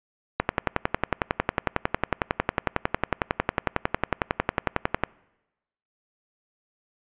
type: click train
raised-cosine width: 0.5 ms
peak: -5 dBFS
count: 52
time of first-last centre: 0.4-5.036 s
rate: 11 Hz
effects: noise-tail reverb RT60 1.0 s tail -25 dB re dry + resampled to 8000 Hz